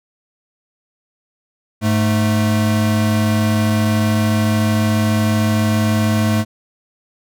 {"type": "tone pair together", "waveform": "square", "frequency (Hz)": [103.83, 217.7], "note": ["G#2", "A3"], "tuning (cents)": [0, -18], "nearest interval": "octave + minor second", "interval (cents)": 1282, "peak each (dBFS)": -17, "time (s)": [1.81, 6.45], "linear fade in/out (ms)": 50, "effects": []}